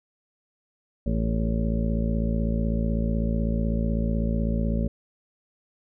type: harmonic tone with a mistuned harmonic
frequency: 56 Hz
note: A1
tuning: 31 cents sharp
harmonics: 1 / 2 / 3 / 4 / 5 / 6 / 7 / 8 / 9 / 10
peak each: -25 / -32 / -29 / -28 / -41 / -43 / -42 / -40 / -47 / -36 dBFS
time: 1.06-4.88 s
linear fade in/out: 5 ms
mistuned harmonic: 8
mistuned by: -24 cents
effects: none